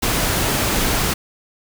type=noise; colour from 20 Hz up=pink; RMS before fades=-19 dBFS; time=0.02-1.14 s; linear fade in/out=10 ms; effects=none